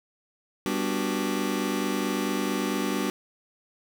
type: chord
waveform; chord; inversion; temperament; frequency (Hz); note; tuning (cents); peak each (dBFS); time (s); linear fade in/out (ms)
sawtooth; G major seventh; none; just; 196 / 245 / 294 / 367.5; G3 / B3 / D4 / F#4; 0 / -14 / +2 / -12; -26 / -27 / -26 / -28; 0.66-3.1; 0
effects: 9-bit